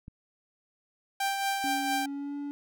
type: click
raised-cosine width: 5 ms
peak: -31 dBFS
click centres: 0.081 s
type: tone with tremolo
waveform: sawtooth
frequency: 787 Hz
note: G5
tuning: 7 cents sharp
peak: -22 dBFS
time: 1.2-2.06 s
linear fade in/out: 5 ms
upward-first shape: triangle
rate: 4.4 Hz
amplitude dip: 45%
type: tone with pitch glide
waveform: triangle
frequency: 279.9 to 286.3 Hz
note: C#4 to D4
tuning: +17 to -44 cents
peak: -31 dBFS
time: 1.64-2.51 s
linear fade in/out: 0 ms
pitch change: +39 cents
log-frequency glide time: 2.1-2.36 s
effects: none